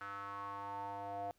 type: tone with band-pass filter sweep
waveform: square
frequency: 100.2 Hz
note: G2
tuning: 38 cents sharp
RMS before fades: -44 dBFS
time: 0.01-1.31 s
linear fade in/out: 0 ms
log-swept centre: 1400 to 680 Hz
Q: 6.3
effects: pink hiss -75 dBFS RMS until 1.38 s